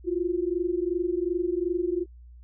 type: tone pair together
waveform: sine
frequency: 340.6 / 363.3 Hz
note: F4 / F#4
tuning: -43 / -32 cents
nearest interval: minor second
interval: 111 cents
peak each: -27 dBFS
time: 0.04-2.06 s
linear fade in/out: 50 ms
effects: added 60 Hz sine -45 dBFS peak until 2.43 s